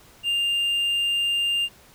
triangle tone, 2800 Hz, F7, 4 cents sharp, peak -19 dBFS, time 0.23-1.69 s, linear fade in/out 50 ms, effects pink hiss -52 dBFS RMS until 1.94 s

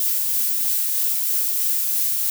violet noise with tremolo, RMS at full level -20 dBFS, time 0-2.3 s, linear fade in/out 2 ms, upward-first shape triangle, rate 3.1 Hz, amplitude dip 25%, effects none

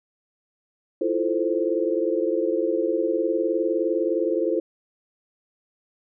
sine chord, F major seventh, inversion third, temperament equal, 329.6 / 349.2 / 440 / 523.3 Hz, E4 / F4 / A4 / C5, 0 / 0 / 0 / 0 cents, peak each -26 dBFS, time 1.01-4.6 s, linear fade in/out 5 ms, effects none

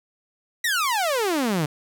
sawtooth exponential sweep, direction down, 1975.5 to 142.3 Hz, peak -17 dBFS, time 0.64-1.66 s, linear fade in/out 5 ms, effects none

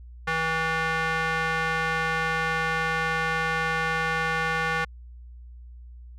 square tone with band-pass filter, 161.8 Hz, E3, 32 cents flat, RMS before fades -26 dBFS, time 0.27-4.85 s, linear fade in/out 10 ms, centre 1600 Hz, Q 1.8, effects added 60 Hz sine -41 dBFS peak until 6.18 s

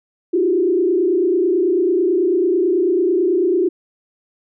sine tone with frequency modulation, 360.2 Hz, F#4, 46 cents flat, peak -13 dBFS, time 0.33-3.69 s, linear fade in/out 10 ms, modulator 29.1 Hz, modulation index 1.2, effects none

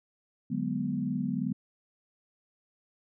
sine chord, G# half-diminished seventh, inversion second, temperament equal, 146.83 / 185 / 207.7 / 246.9 Hz, D3 / F#3 / G#3 / B3, 0 / 0 / 0 / 0 cents, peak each -36 / -34 / -34 / -32 dBFS, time 0.5-1.53 s, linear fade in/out 10 ms, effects none

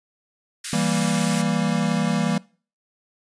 white high-pass noise, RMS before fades -29 dBFS, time 0.64-1.42 s, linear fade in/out 5 ms, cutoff 1300 Hz, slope 48 dB/octave
square chord, E diminished, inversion none, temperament equal, 164.81 / 196 / 233.1 Hz, E3 / G3 / Bb3, 0 / 0 / 0 cents, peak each -25 dBFS, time 0.73-2.38 s, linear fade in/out 2 ms
effects noise-tail reverb RT60 0.4 s tail -23 dB re dry + resampled to 22050 Hz

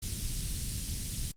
pink band-stop noise, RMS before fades -34 dBFS, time 0.02-1.32 s, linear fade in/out 10 ms, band 150 to 4800 Hz, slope 12 dB/octave, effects low-pass 11000 Hz 12 dB/octave + Opus 32 kbps

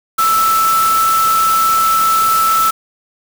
sine tone in noise, 1318.5 Hz, E6, in tune, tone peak -10 dBFS, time 0.18-2.71 s, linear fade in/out 10 ms, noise white, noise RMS -21 dBFS, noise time 0.18-2.71 s, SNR +8 dB, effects none

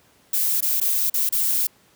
violet noise with dropouts, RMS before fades -21 dBFS, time 0.33-1.67 s, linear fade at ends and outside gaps 5 ms, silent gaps 0.607-0.625 / 0.802-0.812 / 1.099-1.14 / 1.292-1.323 s, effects pink hiss -57 dBFS RMS until 1.95 s + high-pass 100 Hz 12 dB/octave

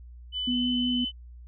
sine tone with pitch glide, 3000 to 3024 Hz, F#7 to F#7, +23 to +37 cents, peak -28 dBFS, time 0.32-1.12 s, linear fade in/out 50 ms, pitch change +14 cents, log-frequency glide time 0.49-0.55 s
sine tone, 246.9 Hz, B3, in tune, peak -25 dBFS, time 0.47-1.05 s, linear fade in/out 10 ms
effects added 60 Hz sine -43 dBFS peak until 1.47 s

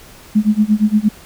sine tone with tremolo, 212.3 Hz, G#3, 38 cents sharp, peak -7 dBFS, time 0.35-1.09 s, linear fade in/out 10 ms, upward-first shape sine, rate 8.6 Hz, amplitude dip 95%, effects pink hiss -41 dBFS RMS until 1.25 s

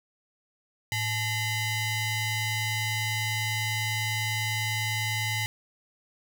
sawtooth ring-modulated tone, 970 Hz, B5, 31 cents flat, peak -20 dBFS, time 0.92-5.46 s, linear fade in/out 0 ms, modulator 1080 Hz, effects none

